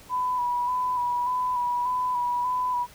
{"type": "tone with vibrato", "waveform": "sine", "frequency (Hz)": 987.8, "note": "B5", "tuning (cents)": 0, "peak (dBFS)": -23, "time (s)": [0.09, 2.87], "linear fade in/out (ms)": 50, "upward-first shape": "square", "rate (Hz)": 1.7, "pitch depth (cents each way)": 24, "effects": ["pink hiss -50 dBFS RMS until 2.94 s"]}